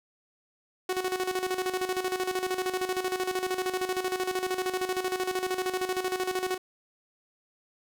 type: tone with tremolo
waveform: sawtooth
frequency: 370 Hz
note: F#4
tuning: in tune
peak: -22 dBFS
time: 0.89-6.58 s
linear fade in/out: 5 ms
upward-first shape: square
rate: 13 Hz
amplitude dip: 65%
effects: none